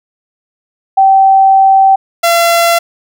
sine / sawtooth tone pair in turn, 774 / 680.5 Hz, G5 / F5, -22 / -45 cents, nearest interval major second, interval 223 cents, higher first, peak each -3 / -3 dBFS, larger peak neither, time 0.97-1.96 / 2.23-2.79 s, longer first, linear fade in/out 10 ms, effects none

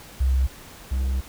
sine / triangle tone pair in turn, 65.41 / 65.41 Hz, C2 / C2, 0 / 0 cents, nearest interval unison, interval 0 cents, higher neither, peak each -17 / -19 dBFS, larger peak first, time 0.2-0.47 / 0.91-1.21 s, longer second, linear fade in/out 10 ms, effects pink hiss -44 dBFS RMS until 1.28 s

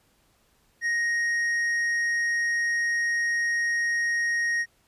triangle tone with tanh clipping, 1872 Hz, A#6, 7 cents sharp, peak -24 dBFS, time 0.81-4.66 s, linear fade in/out 50 ms, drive 10 dB, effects pink hiss -65 dBFS RMS until 4.87 s + resampled to 32000 Hz

